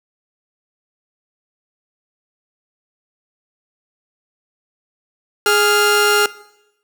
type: tone pair together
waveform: sawtooth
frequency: 415.3 / 1396.9 Hz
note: G#4 / F6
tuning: 0 / 0 cents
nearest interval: octave + major sixth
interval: 2100 cents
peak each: -11 dBFS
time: 5.46-6.26 s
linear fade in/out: 2 ms
effects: noise-tail reverb RT60 0.9 s tail -20 dB re dry